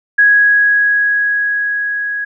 sine tone with level ramp, 1661.2 Hz, G#6, in tune, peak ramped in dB -5 to -17 dBFS, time 0.18-2.25 s, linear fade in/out 10 ms, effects none

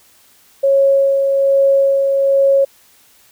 sine tone with tremolo, 549 Hz, C#5, 17 cents flat, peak -8 dBFS, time 0.63-2.65 s, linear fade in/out 10 ms, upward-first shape sine, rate 1.2 Hz, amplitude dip 35%, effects white hiss -50 dBFS RMS until 3.31 s

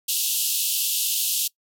white band-pass noise, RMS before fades -24 dBFS, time 0.08-1.48 s, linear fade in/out 10 ms, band 2700 to 16000 Hz, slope 96 dB/octave, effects noise-tail reverb RT60 0.1 s tail -23 dB re dry

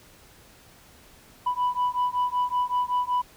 sine beating tone pair, 987 / 992.3 Hz, B5 / B5, -1 / +8 cents, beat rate 5.3 Hz, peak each -24 dBFS, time 1.46-3.22 s, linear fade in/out 10 ms, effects tanh soft clip ceiling -19 dBFS + pink hiss -53 dBFS RMS until 3.36 s

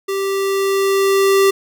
square tone with level ramp, 391.2 Hz, G4, 4 cents flat, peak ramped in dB -19 to -10 dBFS, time 0.08-1.51 s, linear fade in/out 10 ms, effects none

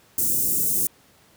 white band-stop noise, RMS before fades -22 dBFS, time 0.18-0.87 s, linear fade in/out 2 ms, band 380 to 7500 Hz, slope 24 dB/octave, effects pink hiss -56 dBFS RMS until 1.36 s + high-pass 80 Hz 12 dB/octave

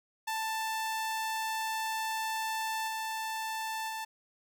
sawtooth tone with level steps, 884 Hz, A5, 8 cents sharp, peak -28 / -30 / -32 dBFS, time 0.27-4.05 s, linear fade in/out 10 ms, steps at 2.87 / 3.88 s, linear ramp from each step 20 ms, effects none

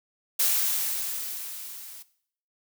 blue noise with level ramp, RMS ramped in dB -22 to -44 dBFS, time 0.39-2.03 s, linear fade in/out 10 ms, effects noise-tail reverb RT60 0.6 s tail -17 dB re dry

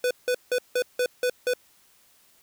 square tone bursts, 497 Hz, B4, 11 cents sharp, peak -22 dBFS, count 7, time 0.04-1.536 s, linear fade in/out 2 ms, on 68 ms, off 170 ms, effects white hiss -60 dBFS RMS until 2.42 s

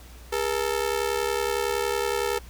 sawtooth ring-modulated tone, 442.8 Hz, A4, 11 cents sharp, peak -17 dBFS, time 0.32-2.39 s, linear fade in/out 10 ms, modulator 35.4 Hz, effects added 60 Hz sine -43 dBFS peak until 2.49 s + pink hiss -50 dBFS RMS until 2.49 s

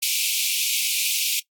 pink high-pass noise, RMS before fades -23 dBFS, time 0.02-1.4 s, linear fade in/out 10 ms, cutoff 2300 Hz, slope 96 dB/octave, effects noise-tail reverb RT60 0.1 s tail -19 dB re dry + AAC 64 kbps

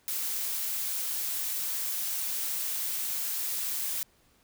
blue noise, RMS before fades -32 dBFS, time 0.08-4.03 s, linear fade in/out 0 ms, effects pink hiss -65 dBFS RMS until 4.43 s

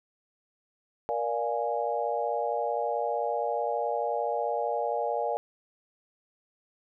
sine chord, Bb dominant seventh, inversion none, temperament equal with one note detuned, 471.9 / 587.3 / 698.5 / 830.6 Hz, Bb4 / D5 / F5 / Ab5, +21 / 0 / 0 / 0 cents, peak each -32 dBFS, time 1.09-5.37 s, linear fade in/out 0 ms, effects none

